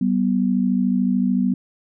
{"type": "tone pair together", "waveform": "sine", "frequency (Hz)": [191.9, 245.5], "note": ["G3", "B3"], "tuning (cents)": [-37, -10], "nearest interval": "major third", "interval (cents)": 427, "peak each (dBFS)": -19, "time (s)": [0.01, 1.54], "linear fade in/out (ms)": 5, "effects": []}